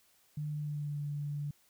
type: tone with pitch glide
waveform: sine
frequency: 150 to 145.65 Hz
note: D3 to D3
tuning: +37 to -14 cents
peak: -34 dBFS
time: 0.37-1.51 s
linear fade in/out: 5 ms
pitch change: -51 cents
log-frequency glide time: 0.49-0.99 s
effects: white hiss -68 dBFS RMS until 1.69 s